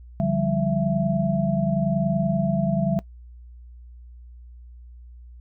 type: tone cluster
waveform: sine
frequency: 145.4 / 175.4 / 196.3 / 667 Hz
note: D3 / F3 / G3 / E5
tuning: -17 / +8 / +3 / +20 cents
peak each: -25 / -25 / -24 / -26 dBFS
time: 0.2-2.99 s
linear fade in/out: 0 ms
effects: noise-tail reverb RT60 0.1 s tail -21 dB re dry + added 60 Hz sine -41 dBFS peak until 5.4 s